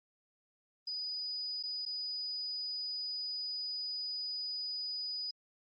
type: tone with dropouts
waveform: sine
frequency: 4960 Hz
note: D#8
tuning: 6 cents flat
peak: -36 dBFS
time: 0.87-5.31 s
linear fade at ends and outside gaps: 5 ms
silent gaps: 1.628-1.635 / 1.853-1.861 s
effects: Opus 32 kbps